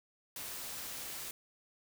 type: noise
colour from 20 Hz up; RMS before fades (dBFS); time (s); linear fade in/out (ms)
white; -43; 0.36-1.31; 2
effects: none